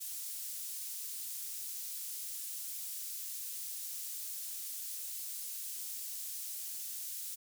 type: high-pass noise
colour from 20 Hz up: pink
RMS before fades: -42 dBFS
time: 0-7.36 s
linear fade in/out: 20 ms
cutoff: 8100 Hz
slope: 12 dB/octave
effects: none